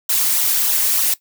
blue noise with flanger, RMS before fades -17 dBFS, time 0.09-1.14 s, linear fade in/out 5 ms, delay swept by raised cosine 0.41 to 4.41 ms, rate 3.3 Hz, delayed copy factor -1, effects noise-tail reverb RT60 0.1 s tail -17 dB re dry

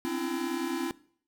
square tone cluster, 257.8 / 268 / 298.4 / 336.7 Hz, C4 / C4 / D4 / E4, -26 / +42 / +28 / +37 cents, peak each -39 / -37 / -39 / -33 dBFS, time 0.05-0.91 s, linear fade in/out 0 ms, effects noise-tail reverb RT60 0.6 s tail -21 dB re dry

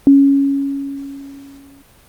sine tone with exponential decay, 277.3 Hz, C#4, 1 cent sharp, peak -3 dBFS, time 0.07-1.82 s, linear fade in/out 1 ms, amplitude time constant 380 ms, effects pink hiss -48 dBFS RMS until 2.08 s + Opus 32 kbps

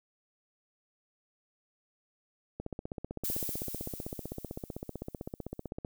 click train, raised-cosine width 2 ms, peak -24 dBFS, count 52, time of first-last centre 2.6-5.848 s, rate 15.7 Hz
violet noise with exponential decay, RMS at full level -33 dBFS, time 3.24-5.68 s, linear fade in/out 5 ms, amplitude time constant 530 ms
effects none

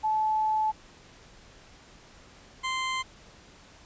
sine / 20% pulse tone pair in turn, 866 / 1042.1 Hz, A5 / C6, -28 / -7 cents, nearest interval minor third, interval 321 cents, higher second, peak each -23 dBFS, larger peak neither, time 0.03-0.72 / 2.63-3.03 s, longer first, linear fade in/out 20 ms, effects pink hiss -53 dBFS RMS until 3.85 s + resampled to 16000 Hz

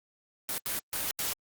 white noise bursts at uneven times, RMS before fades -32 dBFS, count 4, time 0.49-0.58 / 0.66-0.79 / 0.93-1.11 / 1.19-1.33 s, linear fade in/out 0 ms, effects Opus 24 kbps

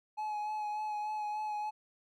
triangle tone with vibrato, 847 Hz, G#5, 34 cents sharp, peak -32 dBFS, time 0.17-1.71 s, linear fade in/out 20 ms, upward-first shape sine, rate 3.4 Hz, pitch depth 21 cents each way, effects none

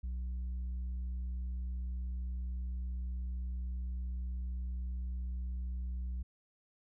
triangle tone with tanh clipping, 61.74 Hz, B1, in tune, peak -36 dBFS, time 0.03-6.23 s, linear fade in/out 10 ms, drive 8 dB, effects none

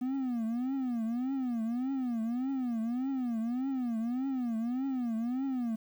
triangle tone with vibrato, 246.3 Hz, B3, 5 cents flat, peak -28 dBFS, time 0.01-5.76 s, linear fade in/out 10 ms, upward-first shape triangle, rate 1.7 Hz, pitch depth 200 cents each way, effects 10-bit

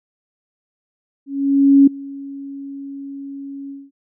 sine tone with ADSR envelope, 277.2 Hz, C#4, in tune, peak -5 dBFS, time 1.26-3.91 s, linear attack 610 ms, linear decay 7 ms, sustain -23 dB, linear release 210 ms, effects none

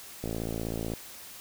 click train, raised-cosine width 2 ms, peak -20 dBFS, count 40, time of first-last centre 0.24-0.936 s, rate 56 Hz, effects white hiss -46 dBFS RMS until 1.4 s

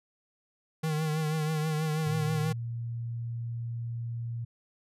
square tone with vibrato, 155.56 Hz, D#3, in tune, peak -28 dBFS, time 0.83-2.53 s, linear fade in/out 10 ms, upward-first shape triangle, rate 6.2 Hz, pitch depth 54 cents each way
sine tone, 117.1 Hz, A#2, 8 cents sharp, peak -32 dBFS, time 2.06-4.45 s, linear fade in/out 10 ms
effects resampled to 32000 Hz

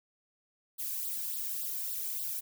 violet noise with flanger, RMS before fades -36 dBFS, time 0.78-2.41 s, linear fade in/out 20 ms, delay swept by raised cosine 0.22 to 1.32 ms, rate 3.5 Hz, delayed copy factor +0.85, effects none

